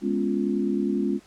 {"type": "chord", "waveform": "sine", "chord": "C# dominant seventh", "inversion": "second", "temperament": "equal", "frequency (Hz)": [207.7, 246.9, 277.2, 349.2], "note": ["G#3", "B3", "C#4", "E#4"], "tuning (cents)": [0, 0, 0, 0], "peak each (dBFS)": [-26, -30, -27, -28], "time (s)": [0.01, 1.2], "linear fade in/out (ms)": 50, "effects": ["pink hiss -55 dBFS RMS until 1.26 s", "low-pass 9000 Hz 12 dB/octave"]}